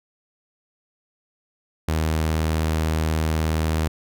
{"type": "tone", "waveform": "sawtooth", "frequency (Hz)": 79.1, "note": "D#2", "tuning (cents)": 29, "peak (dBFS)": -16, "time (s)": [1.88, 3.88], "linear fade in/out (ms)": 5, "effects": []}